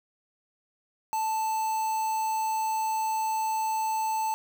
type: tone with quantisation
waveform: triangle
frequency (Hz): 880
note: A5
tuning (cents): 0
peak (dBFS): -24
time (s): 1.13-4.34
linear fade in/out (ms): 0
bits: 6
effects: none